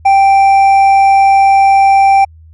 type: tone with hard clipping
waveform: triangle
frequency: 784 Hz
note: G5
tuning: in tune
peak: -5 dBFS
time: 0.05-2.25 s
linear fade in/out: 10 ms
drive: 8 dB
effects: added 80 Hz sine -35 dBFS peak until 2.53 s + MP3 48 kbps